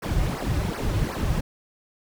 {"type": "noise with flanger", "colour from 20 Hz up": "brown", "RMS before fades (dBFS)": -25, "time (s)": [0.02, 1.41], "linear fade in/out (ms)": 10, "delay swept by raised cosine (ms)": [0.27, 4.57], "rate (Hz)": 2.7, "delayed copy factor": -0.95, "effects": []}